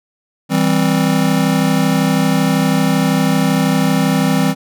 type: chord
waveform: square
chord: C major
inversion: first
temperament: just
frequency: 163.52 / 196.22 / 261.6 Hz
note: E3 / G3 / C4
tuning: -14 / +2 / 0 cents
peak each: -17 dBFS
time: 0.49-4.55 s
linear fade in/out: 50 ms
effects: none